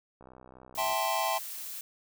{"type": "click train", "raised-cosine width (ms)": 1, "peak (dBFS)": -37, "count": 47, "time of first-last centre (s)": [0.21, 0.93], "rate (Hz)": 63.9}
{"type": "noise", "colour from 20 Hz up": "blue", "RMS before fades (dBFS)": -40, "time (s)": [0.75, 1.81], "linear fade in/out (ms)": 2}
{"type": "chord", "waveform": "square", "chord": "A minor seventh", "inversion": "second", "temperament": "equal", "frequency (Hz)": [659.3, 784, 880, 1046.5], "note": ["E5", "G5", "A5", "C6"], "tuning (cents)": [0, 0, 0, 0], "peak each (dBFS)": -34, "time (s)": [0.77, 1.39], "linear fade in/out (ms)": 20}
{"effects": []}